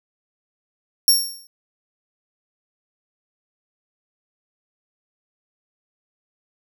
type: tone with exponential decay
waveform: 20% pulse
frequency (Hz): 5520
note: F8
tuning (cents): -21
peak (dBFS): -4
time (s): 1.08-1.47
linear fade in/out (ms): 1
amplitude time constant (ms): 84
effects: none